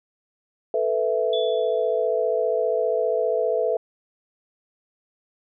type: chord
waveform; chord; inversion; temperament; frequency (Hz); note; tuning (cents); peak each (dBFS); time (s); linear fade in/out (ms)
sine; A suspended second; none; just; 440 / 495 / 660; A4 / B4 / E5; 0 / +4 / +2; -24; 0.74-3.77; 2
type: tone with exponential decay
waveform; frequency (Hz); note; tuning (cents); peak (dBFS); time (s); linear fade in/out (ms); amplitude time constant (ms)
sine; 3447; A7; -36; -27; 1.33-2.07; 2; 160
effects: none